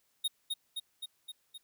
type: tone with echo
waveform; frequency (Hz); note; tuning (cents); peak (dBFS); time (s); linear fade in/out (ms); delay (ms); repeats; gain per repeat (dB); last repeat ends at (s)
square; 3729; A#7; 0; -29; 0.24-0.28; 10; 260; 5; -3; 1.58
effects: white hiss -74 dBFS RMS until 1.63 s